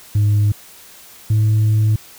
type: tone pair in turn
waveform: sine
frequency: 103.83 / 107.85 Hz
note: G#2 / A2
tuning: 0 / -34 cents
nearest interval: minor second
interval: 66 cents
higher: second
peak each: -9 dBFS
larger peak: neither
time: 0.15-0.52 / 1.3-1.96 s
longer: second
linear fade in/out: 5 ms
effects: tanh soft clip ceiling -10 dBFS + white hiss -42 dBFS RMS until 2.18 s